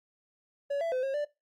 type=tone with pitch steps; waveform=triangle; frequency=566 / 666 / 511 / 540 / 588 Hz; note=C#5 / E5 / C5 / C#5 / D5; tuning=+36 / +18 / -41 / -45 / +2 cents; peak=-26 dBFS; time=0.7-1.25 s; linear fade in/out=10 ms; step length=110 ms; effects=noise-tail reverb RT60 0.2 s tail -18 dB re dry + Opus 48 kbps